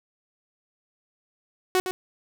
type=tone with echo; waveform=sawtooth; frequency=370 Hz; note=F#4; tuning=in tune; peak=-15 dBFS; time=1.75-1.8 s; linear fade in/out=0 ms; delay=110 ms; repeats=1; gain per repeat=-8 dB; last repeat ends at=1.91 s; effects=none